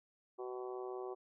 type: harmonic tone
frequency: 125.6 Hz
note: B2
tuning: 30 cents sharp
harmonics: 3 / 4 / 5 / 6 / 7 / 8 / 9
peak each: -42 / -50 / -54 / -50 / -58 / -55 / -55 dBFS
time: 0.38-1.15 s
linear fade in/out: 20 ms
effects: none